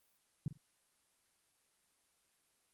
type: tone with echo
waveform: sine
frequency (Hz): 146.3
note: D3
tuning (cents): -6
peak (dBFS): -32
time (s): 0.46-0.48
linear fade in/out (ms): 2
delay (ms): 47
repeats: 2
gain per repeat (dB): -13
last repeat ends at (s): 0.574
effects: white hiss -75 dBFS RMS until 2.73 s + Opus 24 kbps